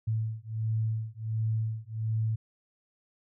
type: beating tone pair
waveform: sine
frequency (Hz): 110 / 111.4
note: A2 / A2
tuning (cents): 0 / +22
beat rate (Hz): 1.4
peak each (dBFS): -31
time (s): 0.07-2.36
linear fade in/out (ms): 10
effects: none